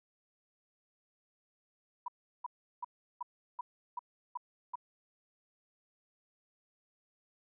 sine tone bursts, 977 Hz, B5, 19 cents flat, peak -35 dBFS, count 8, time 2.06-4.756 s, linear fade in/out 5 ms, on 22 ms, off 360 ms, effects none

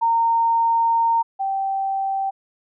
sine tone pair in turn, 920 / 778.3 Hz, A#5 / G5, -23 / -13 cents, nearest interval minor third, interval 290 cents, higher first, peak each -15 / -20 dBFS, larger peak first, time 0.01-1.23 / 1.39-2.31 s, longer first, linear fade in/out 20 ms, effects none

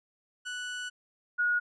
30% pulse / sine tone pair in turn, 1480 / 1447.9 Hz, F#6 / F#6, 0 / -38 cents, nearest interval unison, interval 38 cents, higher first, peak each -32 / -24 dBFS, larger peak second, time 0.45-0.9 / 1.38-1.6 s, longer first, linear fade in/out 20 ms, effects resampled to 22050 Hz

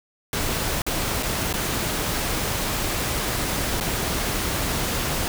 pink noise with dropouts, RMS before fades -25 dBFS, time 0.33-5.28 s, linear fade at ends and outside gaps 1 ms, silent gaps 0.819-0.865 / 1.227-1.231 / 1.528-1.538 / 3.801-3.809 s, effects none

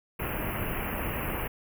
pink band-stop noise, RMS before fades -32 dBFS, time 0.19-1.48 s, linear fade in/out 10 ms, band 2900 to 11000 Hz, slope 96 dB/octave, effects none

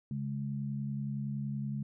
sine tone pair together, 138.59 / 209.3 Hz, C#3 / G#3, 0 / +14 cents, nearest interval perfect fifth, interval 714 cents, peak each -35 / -37 dBFS, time 0.11-1.83 s, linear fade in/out 2 ms, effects none

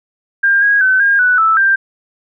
sine tone with pitch steps, 1600 / 1644 / 1523 / 1617 / 1484 / 1316 / 1580 Hz, G6 / G#6 / F#6 / G#6 / F#6 / E6 / G6, +35 / -18 / +50 / -47 / +5 / -3 / +13 cents, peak -8 dBFS, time 0.43-1.76 s, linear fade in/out 10 ms, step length 190 ms, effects none

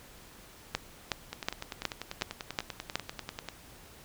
two click trains, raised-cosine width 0.2 ms, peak -19 / -11 dBFS, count 23 / 7, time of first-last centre 1.33-3.487 / 0.75-2.956 s, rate 10.2 / 2.72 Hz, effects pink hiss -53 dBFS RMS until 4.04 s

